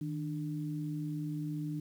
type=tone pair together; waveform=sine; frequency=155.56 / 296.6 Hz; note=D#3 / D4; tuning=0 / +17 cents; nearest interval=major seventh; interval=1117 cents; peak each=-36 / -38 dBFS; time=0.01-1.8 s; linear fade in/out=5 ms; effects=10-bit